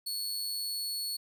sawtooth tone with amplitude modulation, 4400 Hz, C#8, 14 cents flat, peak -29 dBFS, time 0.06-1.17 s, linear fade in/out 10 ms, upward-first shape sine, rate 99.2 Hz, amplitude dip 25%, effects none

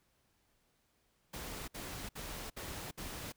pink noise bursts, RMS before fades -44 dBFS, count 5, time 1.33-3.324 s, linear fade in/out 10 ms, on 350 ms, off 61 ms, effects pink hiss -75 dBFS RMS until 3.36 s

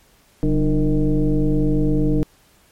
sine tone with frequency modulation, 138.59 Hz, C#3, in tune, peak -14 dBFS, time 0.43-2.23 s, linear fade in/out 0 ms, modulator 163 Hz, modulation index 1.6, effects pink hiss -55 dBFS RMS until 2.71 s + MP3 64 kbps

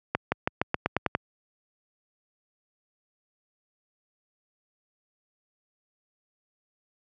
accelerating click train, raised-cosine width 0.5 ms, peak -8 dBFS, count 9, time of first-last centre 0.15-1.151 s, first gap 170 ms, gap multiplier 0.91, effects high-pass 80 Hz 12 dB/octave

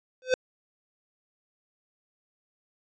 square tone with exponential growth, 511 Hz, C5, 41 cents flat, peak -17 dBFS, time 0.22-0.34 s, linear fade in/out 1 ms, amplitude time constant 25 ms, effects resampled to 16000 Hz

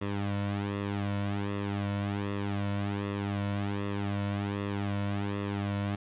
sawtooth tone with flanger, 100.8 Hz, G2, 49 cents sharp, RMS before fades -32 dBFS, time 0.01-5.96 s, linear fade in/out 10 ms, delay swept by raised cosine 1.3 to 2.5 ms, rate 1.3 Hz, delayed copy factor -0.7, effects resampled to 8000 Hz + 10-bit

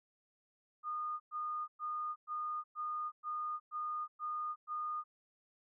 sine tone bursts, 1224 Hz, D#6, 29 cents flat, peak -36 dBFS, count 9, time 0.83-5.04 s, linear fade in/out 50 ms, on 370 ms, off 110 ms, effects none

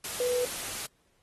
sine tone in noise, 493.9 Hz, B4, in tune, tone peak -25 dBFS, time 0.2-0.45 s, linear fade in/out 2 ms, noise white, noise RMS -36 dBFS, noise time 0.04-0.86 s, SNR +8 dB, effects pink hiss -70 dBFS RMS until 1.22 s + AAC 32 kbps

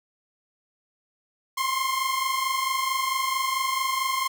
sawtooth tone pair together, 1046.5 / 1071 Hz, C6 / C6, 0 / +40 cents, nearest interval unison, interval 40 cents, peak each -23 dBFS, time 1.57-4.28 s, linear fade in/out 10 ms, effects none

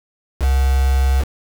sine tone with quantisation, 66.6 Hz, C2, 31 cents sharp, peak -12 dBFS, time 0.39-1.25 s, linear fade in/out 50 ms, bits 4, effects none

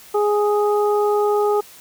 harmonic tone, 415.3 Hz, G#4, in tune, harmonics 1 / 2 / 3, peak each -16 / -22 / -26 dBFS, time 0.14-1.61 s, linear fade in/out 10 ms, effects white hiss -44 dBFS RMS until 1.8 s

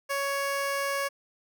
15% pulse tone, 557 Hz, C#5, 8 cents sharp, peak -21 dBFS, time 0.09-1.09 s, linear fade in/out 20 ms, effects none

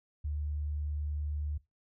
sine tone, 74.2 Hz, D2, 18 cents sharp, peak -32 dBFS, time 0.24-1.58 s, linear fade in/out 10 ms, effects noise-tail reverb RT60 0.2 s tail -19 dB re dry

